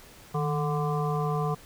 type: harmonic tone with a mistuned harmonic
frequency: 146.83 Hz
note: D3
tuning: in tune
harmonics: 1 / 3 / 5 / 7 / 8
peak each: -27 / -32 / -34 / -35 / -36 dBFS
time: 0.34-1.55 s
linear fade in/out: 10 ms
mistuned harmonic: 1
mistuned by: +87 cents
effects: pink hiss -51 dBFS RMS until 1.65 s